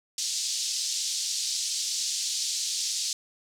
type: band-pass noise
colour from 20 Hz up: pink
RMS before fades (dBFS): -30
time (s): 0.18-3.13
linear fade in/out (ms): 2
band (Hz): 4200 to 7500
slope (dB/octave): 24
effects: none